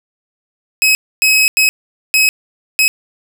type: tone bursts at uneven times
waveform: sawtooth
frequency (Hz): 2554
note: D#7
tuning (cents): +45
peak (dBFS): -5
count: 5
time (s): 0.82-0.95 / 1.22-1.48 / 1.57-1.69 / 2.14-2.29 / 2.79-2.88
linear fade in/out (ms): 0
effects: 7-bit